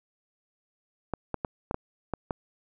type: clicks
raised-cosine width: 1 ms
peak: -15 dBFS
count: 7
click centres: 1.137 / 1.343 / 1.448 / 1.711 / 1.744 / 2.137 / 2.308 s
effects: none